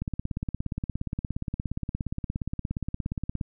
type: click train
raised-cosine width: 5 ms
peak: -17 dBFS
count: 59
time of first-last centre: 0.02-3.412 s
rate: 17.1 Hz
effects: none